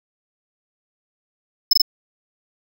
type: tone bursts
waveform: square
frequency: 5220 Hz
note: E8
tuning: 18 cents flat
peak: -10 dBFS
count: 3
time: 1.71-1.818 s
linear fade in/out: 5 ms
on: 22 ms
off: 21 ms
effects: none